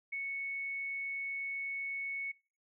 sine tone, 2213 Hz, C#7, 3 cents flat, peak -35 dBFS, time 0.12-2.32 s, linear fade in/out 10 ms, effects noise-tail reverb RT60 0.4 s tail -25 dB re dry

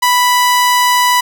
sawtooth tone, 987.8 Hz, B5, in tune, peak -5 dBFS, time 0.02-1.21 s, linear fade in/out 10 ms, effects none

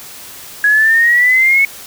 sine exponential sweep, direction up, 1664 to 2217 Hz, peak -7 dBFS, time 0.64-1.65 s, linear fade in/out 2 ms, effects white hiss -33 dBFS RMS until 1.86 s

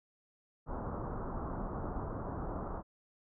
pink low-pass noise, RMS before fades -39 dBFS, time 0.66-2.83 s, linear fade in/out 50 ms, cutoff 1300 Hz, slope 48 dB/octave, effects none

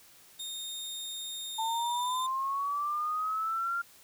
sawtooth tone with pitch glide, 3678 to 3606 Hz, A#7 to A7, -24 to +42 cents, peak -34 dBFS, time 0.39-2.27 s, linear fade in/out 10 ms, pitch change -34 cents, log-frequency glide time 1.49-1.83 s
sine linear sweep, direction up, 883 to 1396.9 Hz, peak -29 dBFS, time 1.58-3.82 s, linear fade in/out 10 ms
effects white hiss -57 dBFS RMS until 4.03 s

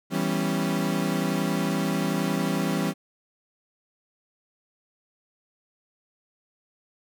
35% pulse chord, C# half-diminished seventh, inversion first, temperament equal, 164.81 / 196 / 246.9 / 277.2 Hz, E3 / G3 / B3 / C#4, 0 / 0 / 0 / 0 cents, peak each -27 / -26 / -31 / -28 dBFS, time 0.1-2.94 s, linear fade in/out 50 ms, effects none

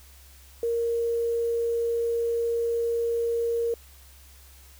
sine tone with quantisation, 466.2 Hz, A#4, in tune, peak -23 dBFS, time 0.63-3.74 s, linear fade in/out 2 ms, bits 8, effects added 67 Hz sine -50 dBFS peak until 4.79 s + white hiss -54 dBFS RMS until 4.79 s

